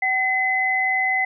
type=tone pair together; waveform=sine; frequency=760.8 / 2031 Hz; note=F#5 / B6; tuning=+48 / +48 cents; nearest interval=octave + perfect fourth; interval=1700 cents; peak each=-24 / -19 dBFS; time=0.02-1.25 s; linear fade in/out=5 ms; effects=none